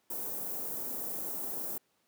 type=band-stop noise; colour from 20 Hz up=white; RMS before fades=-37 dBFS; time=0.1-1.78 s; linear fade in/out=5 ms; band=600 to 15000 Hz; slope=12 dB/octave; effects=pink hiss -73 dBFS RMS until 2.07 s + high-pass 200 Hz 12 dB/octave